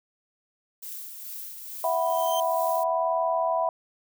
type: noise with tremolo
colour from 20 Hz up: violet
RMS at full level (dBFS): -37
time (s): 0.82-2.84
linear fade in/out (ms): 10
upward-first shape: sine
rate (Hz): 2.3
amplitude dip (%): 40
type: tone with exponential growth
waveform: sawtooth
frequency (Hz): 3136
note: G7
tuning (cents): 0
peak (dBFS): -27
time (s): 1.8-2.4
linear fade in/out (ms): 1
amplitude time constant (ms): 130
type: chord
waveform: sine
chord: E suspended second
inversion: none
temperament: equal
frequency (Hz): 659.3 / 740 / 987.8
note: E5 / F#5 / B5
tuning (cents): 0 / 0 / 0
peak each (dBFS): -25 / -29 / -27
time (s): 1.84-3.69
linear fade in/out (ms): 2
effects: none